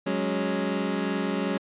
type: chord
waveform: 25% pulse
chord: F# suspended second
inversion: none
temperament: equal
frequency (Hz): 185 / 207.7 / 277.2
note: F#3 / G#3 / C#4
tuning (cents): 0 / 0 / 0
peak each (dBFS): -26 / -26 / -26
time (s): 0.06-1.58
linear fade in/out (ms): 10
effects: resampled to 8000 Hz